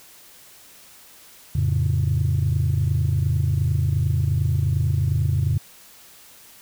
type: chord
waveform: sine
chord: F augmented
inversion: none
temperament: equal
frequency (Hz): 87.31 / 110 / 138.59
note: F2 / A2 / C#3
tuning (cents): 0 / 0 / 0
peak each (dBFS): -21 / -22 / -21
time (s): 1.55-5.58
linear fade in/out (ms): 5
effects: tanh soft clip ceiling -12 dBFS + white hiss -48 dBFS RMS until 6.61 s